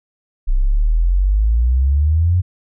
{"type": "exponential sweep", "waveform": "sine", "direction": "up", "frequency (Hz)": [30.87, 92.5], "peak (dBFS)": -11, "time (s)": [0.47, 2.42], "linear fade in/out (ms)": 20, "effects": []}